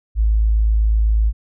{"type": "tone", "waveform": "sine", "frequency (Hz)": 54, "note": "A1", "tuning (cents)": -32, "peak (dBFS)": -12, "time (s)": [0.15, 1.33], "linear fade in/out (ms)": 50, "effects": []}